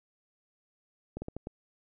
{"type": "slowing click train", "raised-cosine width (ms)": 2, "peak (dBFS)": -24, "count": 5, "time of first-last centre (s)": [1.17, 1.471], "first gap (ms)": 50, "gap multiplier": 1.28, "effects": []}